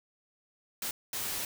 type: noise bursts at uneven times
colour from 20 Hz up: white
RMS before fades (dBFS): -35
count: 2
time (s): 0.82-0.91 / 1.13-1.45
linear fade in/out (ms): 2
effects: none